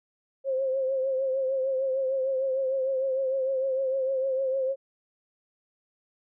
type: tone with vibrato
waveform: sine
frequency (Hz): 530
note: C5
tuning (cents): +22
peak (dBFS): -24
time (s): 0.44-4.76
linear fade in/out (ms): 50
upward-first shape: triangle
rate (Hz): 6.6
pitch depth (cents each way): 55
effects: none